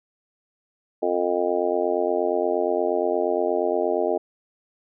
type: harmonic tone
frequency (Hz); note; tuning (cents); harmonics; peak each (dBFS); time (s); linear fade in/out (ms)
88.5; F2; +23; 3 / 4 / 5 / 6 / 7 / 8 / 9; -33 / -26 / -25 / -36 / -25 / -31 / -31; 1.02-4.18; 10
effects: none